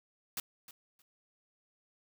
white noise with echo, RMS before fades -37 dBFS, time 0.37-0.4 s, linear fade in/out 2 ms, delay 310 ms, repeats 2, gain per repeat -15 dB, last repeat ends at 1.02 s, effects none

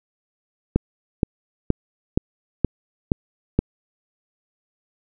click train, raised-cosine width 3 ms, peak -3 dBFS, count 7, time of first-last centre 0.76-3.59 s, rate 2.12 Hz, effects none

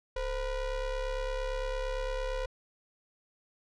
square ring-modulated tone, 241.6 Hz, B3, 38 cents flat, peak -29 dBFS, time 0.16-2.46 s, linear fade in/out 5 ms, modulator 276 Hz, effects low-pass 5000 Hz 12 dB/octave

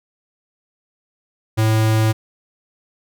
square tone, 110 Hz, A2, in tune, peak -14 dBFS, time 1.57-2.13 s, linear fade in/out 20 ms, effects none

